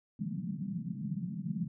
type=band-pass noise; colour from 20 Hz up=pink; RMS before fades=-37 dBFS; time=0.19-1.68 s; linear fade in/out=5 ms; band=150 to 210 Hz; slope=48 dB/octave; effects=none